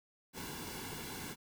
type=noise with comb filter; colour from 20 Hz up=pink; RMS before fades=-44 dBFS; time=0.33-1.36 s; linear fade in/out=50 ms; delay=1.6 ms; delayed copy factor=-0.65; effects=none